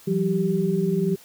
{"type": "tone cluster", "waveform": "sine", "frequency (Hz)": [169.1, 189.9, 390.4], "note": ["E3", "F#3", "G4"], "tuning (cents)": [44, 45, -7], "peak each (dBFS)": -24, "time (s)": [0.07, 1.16], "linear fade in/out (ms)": 10, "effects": ["white hiss -50 dBFS RMS until 1.24 s"]}